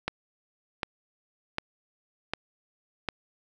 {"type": "click train", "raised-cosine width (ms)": 0.3, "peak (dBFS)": -12, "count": 5, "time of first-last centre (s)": [0.08, 3.088], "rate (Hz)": 1.33, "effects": []}